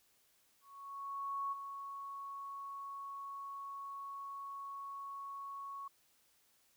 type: tone with ADSR envelope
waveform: sine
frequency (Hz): 1108.7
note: C#6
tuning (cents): 0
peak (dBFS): -35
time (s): 0.61-5.88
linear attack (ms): 910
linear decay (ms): 19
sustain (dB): -8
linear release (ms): 5
effects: white hiss -72 dBFS RMS until 6.76 s